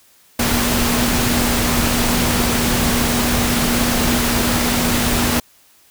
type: tone in noise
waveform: sine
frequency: 239.8 Hz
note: A#3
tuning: 49 cents sharp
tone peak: -20 dBFS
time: 0.39-5.4 s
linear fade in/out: 5 ms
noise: pink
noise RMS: -18 dBFS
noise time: 0.39-5.4 s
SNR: -5 dB
effects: white hiss -52 dBFS RMS until 5.9 s